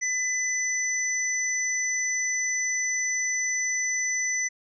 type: tone pair together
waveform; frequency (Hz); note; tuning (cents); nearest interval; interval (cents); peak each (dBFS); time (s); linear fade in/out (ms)
sine; 2008 / 5986; B6 / F#8; +28 / +19; octave + perfect fifth; 1891; -27; 0.01-4.49; 20
effects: none